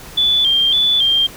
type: tone with vibrato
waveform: sine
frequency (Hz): 3323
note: G#7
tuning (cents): 0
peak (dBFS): -11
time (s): 0.17-1.27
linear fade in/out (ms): 10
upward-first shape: square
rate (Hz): 1.8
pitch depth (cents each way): 74
effects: pink hiss -36 dBFS RMS until 1.36 s